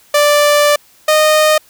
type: tone pair in turn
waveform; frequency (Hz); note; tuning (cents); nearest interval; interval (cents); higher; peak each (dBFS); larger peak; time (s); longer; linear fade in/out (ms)
sawtooth; 587.3 / 616.2; D5 / D#5; 0 / -17; minor second; 83; second; -4; neither; 0.14-0.76 / 1.08-1.58; first; 5
effects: white hiss -48 dBFS RMS until 1.69 s